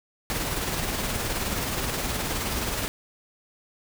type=noise with tremolo; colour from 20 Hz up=pink; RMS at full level=-27 dBFS; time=0.3-2.88 s; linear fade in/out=0 ms; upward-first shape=sine; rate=19 Hz; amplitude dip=35%; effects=none